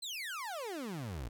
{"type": "exponential sweep", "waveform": "30% pulse", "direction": "down", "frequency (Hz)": [4236, 51.5], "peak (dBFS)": -36, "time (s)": [0.02, 1.29], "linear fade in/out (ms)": 10, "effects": []}